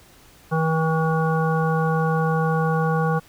harmonic tone, 160.5 Hz, E3, 46 cents flat, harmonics 1 / 3 / 5 / 7 / 9, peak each -20 / -25 / -27 / -28 / -30 dBFS, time 0.51-3.2 s, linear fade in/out 20 ms, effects pink hiss -51 dBFS RMS until 3.28 s

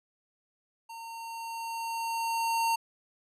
square tone with level ramp, 915 Hz, A#5, 32 cents flat, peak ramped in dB -42 to -25 dBFS, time 0.89-2.76 s, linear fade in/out 10 ms, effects resampled to 32000 Hz

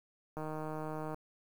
click train, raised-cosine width 1 ms, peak -27 dBFS, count 121, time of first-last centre 0.37-1.144 s, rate 155 Hz, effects 9-bit

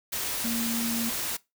sine tone in noise, 231.6 Hz, A#3, 11 cents flat, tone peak -28 dBFS, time 0.44-1.1 s, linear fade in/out 10 ms, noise white, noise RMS -31 dBFS, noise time 0.12-1.37 s, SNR 0 dB, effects noise-tail reverb RT60 0.2 s tail -20 dB re dry

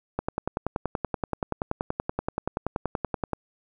click train, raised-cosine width 1 ms, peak -12 dBFS, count 34, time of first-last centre 0.19-3.333 s, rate 10.5 Hz, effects none

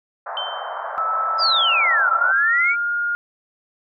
pink band-pass noise, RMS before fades -29 dBFS, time 0.26-2.32 s, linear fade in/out 5 ms, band 600 to 1500 Hz, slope 48 dB/octave
sine tone with exponential decay, 3100 Hz, G7, 20 cents flat, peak -22 dBFS, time 0.37-0.97 s, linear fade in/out 1 ms, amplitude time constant 130 ms
sine tone with pitch glide, 1309 to 1419.3 Hz, E6 to F6, -13 to +28 cents, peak -19 dBFS, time 0.98-3.15 s, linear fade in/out 0 ms, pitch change +141 cents, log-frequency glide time 1.22-2.91 s
sine exponential two-way sweep, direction down then up, 5100 to 1297 to 2334 Hz, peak -16 dBFS, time 1.38-2.76 s, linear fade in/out 50 ms, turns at 2.13 s
effects none

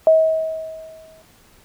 sine tone with exponential decay, 639 Hz, D#5, 46 cents sharp, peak -7 dBFS, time 0.07-1.22 s, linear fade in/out 1 ms, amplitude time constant 250 ms, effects pink hiss -52 dBFS RMS until 1.64 s

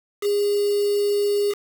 sine tone with quantisation, 408.4 Hz, G#4, 29 cents flat, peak -18 dBFS, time 0.21-1.55 s, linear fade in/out 50 ms, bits 5, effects none

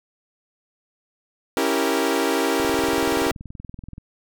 sawtooth chord, C# diminished seventh, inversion none, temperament equal, 277.2 / 329.6 / 392 / 466.2 Hz, C#4 / E4 / G4 / Bb4, 0 / 0 / 0 / 0 cents, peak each -21 / -21 / -21 / -21 dBFS, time 1.57-3.31 s, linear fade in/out 0 ms
click train, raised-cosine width 5 ms, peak -24 dBFS, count 30, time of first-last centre 2.6-3.981 s, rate 21 Hz
effects none

